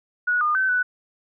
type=tone with pitch steps; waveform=sine; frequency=1461 / 1216 / 1533 / 1488 Hz; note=F#6 / D#6 / G6 / F#6; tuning=-22 / -40 / -39 / +9 cents; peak=-18 dBFS; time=0.27-0.83 s; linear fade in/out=10 ms; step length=140 ms; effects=none